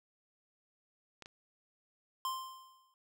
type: clicks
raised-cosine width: 0.2 ms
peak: -31 dBFS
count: 2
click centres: 1.223 / 1.259 s
type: tone with exponential decay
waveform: square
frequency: 1046.5 Hz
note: C6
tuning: in tune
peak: -33 dBFS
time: 2.25-2.94 s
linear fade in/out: 1 ms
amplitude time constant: 150 ms
effects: none